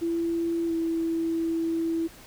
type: tone with pitch glide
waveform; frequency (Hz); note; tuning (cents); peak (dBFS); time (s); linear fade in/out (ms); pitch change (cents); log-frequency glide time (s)
sine; 335.3 to 329.3; E4 to E4; +30 to -2; -24; 0.01-2.08; 20; -32; 0.67-0.72
effects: pink hiss -49 dBFS RMS until 2.26 s